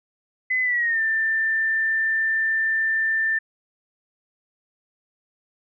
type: tone with pitch glide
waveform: sine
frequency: 2025 to 1783.3 Hz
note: B6 to A6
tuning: +43 to +23 cents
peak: -19 dBFS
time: 0.5-3.39 s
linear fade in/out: 10 ms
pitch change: -220 cents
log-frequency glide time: 0.62-1.01 s
effects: none